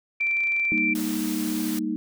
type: tone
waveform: sine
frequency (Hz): 2347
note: D7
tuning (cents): -2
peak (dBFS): -21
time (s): 0.2-0.94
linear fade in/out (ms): 10
type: clicks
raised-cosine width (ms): 0.2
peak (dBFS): -27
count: 12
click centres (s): 0.209 / 0.269 / 0.312 / 0.369 / 0.406 / 0.437 / 0.472 / 0.521 / 0.565 / 0.598 / 0.652 / 0.778
type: chord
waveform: sine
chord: Eb major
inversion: first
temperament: equal with one note detuned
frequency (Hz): 199.31 / 233.1 / 311.1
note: G3 / Bb3 / Eb4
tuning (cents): +29 / 0 / 0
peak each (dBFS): -31 / -29 / -27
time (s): 0.72-1.96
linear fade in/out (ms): 0
type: noise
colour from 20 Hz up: white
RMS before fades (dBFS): -35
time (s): 0.95-1.79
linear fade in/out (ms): 2
effects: none